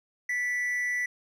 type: tone with amplitude modulation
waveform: triangle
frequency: 1969 Hz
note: B6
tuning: 6 cents flat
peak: -23 dBFS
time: 0.29-1.06 s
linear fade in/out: 5 ms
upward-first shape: sine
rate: 228 Hz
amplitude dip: 40%
effects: none